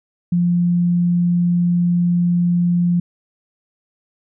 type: tone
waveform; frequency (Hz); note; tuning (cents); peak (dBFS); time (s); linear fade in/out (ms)
sine; 174.61; F3; 0; -13; 0.32-3; 5
effects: none

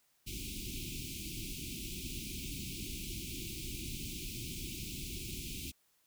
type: band-stop noise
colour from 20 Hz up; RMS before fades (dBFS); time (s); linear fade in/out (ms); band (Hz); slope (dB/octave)
pink; -42; 0.26-5.72; 20; 380 to 2300; 96
effects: white hiss -73 dBFS RMS until 6.06 s

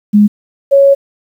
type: tone pair in turn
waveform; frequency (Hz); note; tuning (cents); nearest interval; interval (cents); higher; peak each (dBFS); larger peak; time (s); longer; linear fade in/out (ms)
sine; 207.7 / 554.5; G#3 / C#5; 0 / 0; octave + perfect fourth; 1700; second; -3; neither; 0.13-0.28 / 0.71-0.95; second; 20
effects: 7-bit

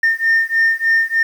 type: beating tone pair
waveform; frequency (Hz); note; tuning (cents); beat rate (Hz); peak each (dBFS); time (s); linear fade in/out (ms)
sine; 1814 / 1817.3; A#6 / A#6; -48 / -45; 3.3; -14 / -14; 0.03-1.23; 5
effects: tanh soft clip ceiling -8 dBFS + 7-bit

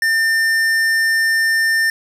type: tone with tanh clipping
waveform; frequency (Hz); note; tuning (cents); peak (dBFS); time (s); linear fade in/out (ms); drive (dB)
sine; 1800; A6; +39; -15; 0.02-1.9; 2; 15
effects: none

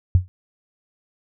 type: tone with exponential decay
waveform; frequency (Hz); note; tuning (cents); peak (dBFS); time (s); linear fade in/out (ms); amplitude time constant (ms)
sine; 90.9; F#2; -30; -7; 0.15-0.28; 0; 27
effects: none

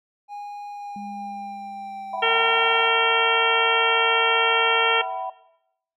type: tone with pitch glide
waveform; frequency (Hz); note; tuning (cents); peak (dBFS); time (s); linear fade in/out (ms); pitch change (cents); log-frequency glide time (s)
triangle; 820 to 779.8; G#5 to G5; -22 to -9; -30; 0.28-2.91; 50; -87; 0.7-2.06
type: tone with exponential decay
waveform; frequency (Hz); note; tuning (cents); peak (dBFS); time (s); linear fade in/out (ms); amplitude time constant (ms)
sine; 204.9; G#3; -23; -34; 0.96-4.09; 2; 680
type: chord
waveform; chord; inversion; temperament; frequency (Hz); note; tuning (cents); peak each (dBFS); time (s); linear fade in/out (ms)
sine; E suspended second; none; equal with one note detuned; 659.3 / 756.8 / 987.8; E5 / F#5 / B5; 0 / +39 / 0; -32 / -30 / -32; 2.13-5.3; 5
type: harmonic tone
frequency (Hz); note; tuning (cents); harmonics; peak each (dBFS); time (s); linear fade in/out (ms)
456.4; A#4; -37; 1 / 2 / 3 / 4 / 5 / 6 / 7; -24 / -27 / -24 / -27 / -26 / -25 / -24; 2.22-5.02; 10
effects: noise-tail reverb RT60 0.8 s tail -17 dB re dry

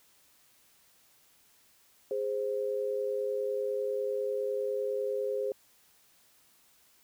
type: tone pair together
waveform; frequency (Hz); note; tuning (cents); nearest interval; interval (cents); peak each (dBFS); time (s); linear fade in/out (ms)
sine; 413 / 523; G#4 / C5; -10 / -1; major third; 409; -32 / -32; 2.11-5.52; 2
effects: white hiss -64 dBFS RMS until 7.03 s

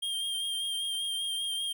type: tone with vibrato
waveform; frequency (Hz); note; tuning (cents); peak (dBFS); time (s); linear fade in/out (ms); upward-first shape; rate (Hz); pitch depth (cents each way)
square; 3200; G7; +35; -31; 0.02-1.73; 10; sine; 5.1; 25
effects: none

